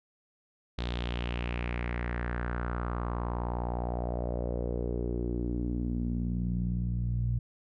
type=tone with low-pass filter sweep; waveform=sawtooth; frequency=59.7 Hz; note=A#1; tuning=42 cents sharp; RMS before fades=-32 dBFS; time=0.78-7.39 s; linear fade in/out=5 ms; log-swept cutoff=3800 to 120 Hz; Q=3.6; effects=none